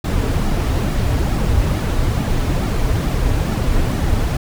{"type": "noise with flanger", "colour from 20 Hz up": "brown", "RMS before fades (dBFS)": -17, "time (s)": [0.04, 4.37], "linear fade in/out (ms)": 5, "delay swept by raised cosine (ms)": [1.9, 5.8], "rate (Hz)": 2.3, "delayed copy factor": -0.55, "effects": []}